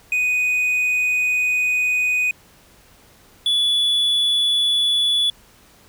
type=tone pair in turn; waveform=triangle; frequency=2489 / 3430 Hz; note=D#7 / A7; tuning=0 / -45 cents; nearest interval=tritone; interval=555 cents; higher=second; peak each=-15 / -14 dBFS; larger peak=second; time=0.12-2.31 / 3.46-5.3 s; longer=first; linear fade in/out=2 ms; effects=pink hiss -51 dBFS RMS until 5.88 s